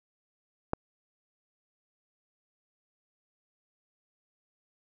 click, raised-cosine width 1 ms, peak -13 dBFS, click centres 0.734 s, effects none

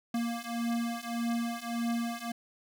square beating tone pair, 233.1 / 234.8 Hz, A#3 / A#3, 0 / +13 cents, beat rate 1.7 Hz, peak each -35 / -34 dBFS, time 0.14-2.32 s, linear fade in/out 5 ms, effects none

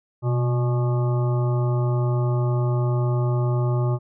harmonic tone with a mistuned harmonic, 121.1 Hz, B2, 34 cents flat, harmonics 1 / 3 / 5 / 7 / 9 / 10, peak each -19 / -29 / -33 / -36 / -38 / -39 dBFS, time 0.22-3.99 s, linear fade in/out 50 ms, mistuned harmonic 1, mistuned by +60 cents, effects none

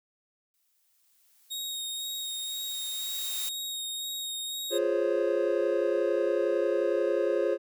blue noise with exponential growth, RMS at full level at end -34 dBFS, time 0.54-3.49 s, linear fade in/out 1 ms, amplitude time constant 640 ms
sawtooth tone with vibrato, 3746 Hz, A#7, 8 cents sharp, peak -30 dBFS, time 1.5-4.79 s, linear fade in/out 20 ms, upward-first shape sine, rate 2 Hz, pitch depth 14 cents each way
triangle chord, Db major seventh, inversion first, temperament equal, 349.2 / 415.3 / 523.3 / 554.4 Hz, F4 / Ab4 / C5 / Db5, 0 / 0 / 0 / 0 cents, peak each -28 dBFS, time 4.7-7.58 s, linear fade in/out 50 ms
effects none

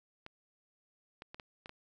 clicks, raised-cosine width 0.3 ms, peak -30 dBFS, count 6, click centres 0.264 / 1.221 / 1.345 / 1.398 / 1.659 / 1.694 s, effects none

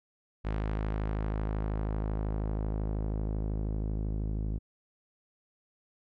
sawtooth tone with low-pass filter sweep, 52.8 Hz, G#1, 29 cents sharp, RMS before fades -32 dBFS, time 0.44-4.59 s, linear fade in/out 20 ms, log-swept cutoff 2400 to 290 Hz, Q 0.72, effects none

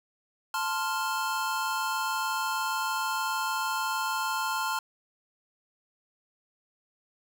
square chord, F major, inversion first, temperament equal, 880 / 1046.5 / 1396.9 Hz, A5 / C6 / F6, 0 / 0 / 0 cents, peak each -33 dBFS, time 0.54-4.79 s, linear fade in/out 2 ms, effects none

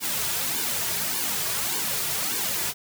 white noise with flanger, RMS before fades -27 dBFS, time 0-2.74 s, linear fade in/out 50 ms, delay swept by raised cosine 1.5 to 3.9 ms, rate 1.7 Hz, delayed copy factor -0.9, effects none

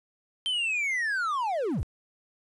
triangle linear sweep, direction down, 3136 to 41.2 Hz, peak -24 dBFS, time 0.46-1.83 s, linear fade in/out 0 ms, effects resampled to 24000 Hz + 10-bit

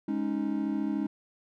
triangle chord, Ab suspended fourth, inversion none, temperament equal, 207.7 / 277.2 / 311.1 Hz, Ab3 / Db4 / Eb4, 0 / 0 / 0 cents, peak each -30 / -30 / -30 dBFS, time 0.08-1.07 s, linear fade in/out 5 ms, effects none

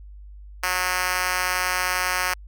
5% pulse tone with high-pass filter, 182.5 Hz, F#3, 24 cents flat, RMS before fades -24 dBFS, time 0.63-2.34 s, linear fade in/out 5 ms, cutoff 890 Hz, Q 0.64, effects added 50 Hz sine -39 dBFS peak until 2.47 s

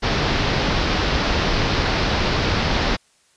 pink low-pass noise, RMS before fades -20 dBFS, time 0.02-2.97 s, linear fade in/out 20 ms, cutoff 5300 Hz, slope 48 dB/octave, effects white hiss -59 dBFS RMS until 3.36 s + resampled to 22050 Hz

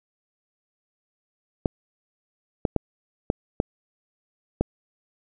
clicks, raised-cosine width 2 ms, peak -7 dBFS, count 6, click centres 1.658 / 2.652 / 2.763 / 3.301 / 3.601 / 4.61 s, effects none

